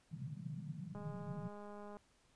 white band-pass noise, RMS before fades -46 dBFS, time 0.11-1.48 s, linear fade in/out 10 ms, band 130 to 180 Hz, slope 48 dB/octave
click train, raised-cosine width 1 ms, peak -39 dBFS, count 211, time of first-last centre 0.95-1.969 s, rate 206 Hz
effects pink hiss -72 dBFS RMS until 2.35 s + resampled to 22050 Hz

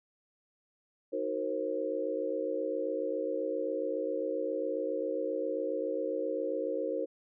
sine chord, C half-diminished seventh, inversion first, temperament equal with one note detuned, 311.1 / 370 / 466.2 / 533.6 Hz, Eb4 / Gb4 / Bb4 / C5, 0 / 0 / 0 / +34 cents, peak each -38 / -39 / -35 / -34 dBFS, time 1.12-7.06 s, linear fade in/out 20 ms, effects none

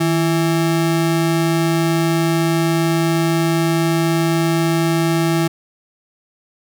square ring-modulated tone, 246.9 Hz, B3, in tune, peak -12 dBFS, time 0-5.48 s, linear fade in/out 10 ms, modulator 88 Hz, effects none

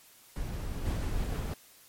brown noise, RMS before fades -35 dBFS, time 0.36-0.97 s, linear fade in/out 0 ms
brown noise with tremolo, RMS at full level -31 dBFS, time 0.85-1.54 s, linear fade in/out 5 ms, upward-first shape triangle, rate 6.4 Hz, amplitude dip 25%
effects white hiss -57 dBFS RMS until 1.88 s + MP3 64 kbps

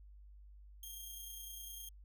5% pulse tone with amplitude modulation, 3218 Hz, G7, 45 cents sharp, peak -37 dBFS, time 0.83-1.89 s, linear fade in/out 2 ms, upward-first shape sine, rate 29.9 Hz, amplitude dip 30%, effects added 50 Hz sine -54 dBFS peak until 2.04 s

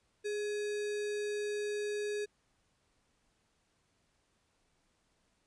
sine tone with sample-and-hold, 415.3 Hz, G#4, in tune, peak -33 dBFS, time 0.24-2.26 s, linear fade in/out 20 ms, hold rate 2100 Hz, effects pink hiss -75 dBFS RMS until 5.46 s + resampled to 22050 Hz

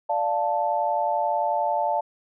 sine chord, D minor, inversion none, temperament equal, 587.3 / 698.5 / 880 Hz, D5 / F5 / A5, 0 / 0 / 0 cents, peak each -27 / -26 / -24 dBFS, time 0.09-2.01 s, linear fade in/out 10 ms, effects none

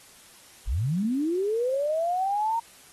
sine linear sweep, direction up, 43.21 to 932.3 Hz, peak -23 dBFS, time 0.67-2.6 s, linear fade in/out 10 ms, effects white hiss -52 dBFS RMS until 2.92 s + AAC 32 kbps

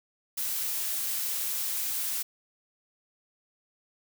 blue noise, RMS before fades -31 dBFS, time 0.37-2.23 s, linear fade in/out 10 ms, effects none

